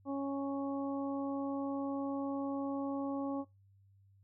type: harmonic tone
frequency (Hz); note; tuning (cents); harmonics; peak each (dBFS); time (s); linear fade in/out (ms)
276.8; C#4; -2; 1 / 2 / 3 / 4; -35 / -41 / -45 / -47; 0.05-3.45; 50
effects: noise-tail reverb RT60 0.2 s tail -19 dB re dry + added 98 Hz sine -62 dBFS peak until 4.23 s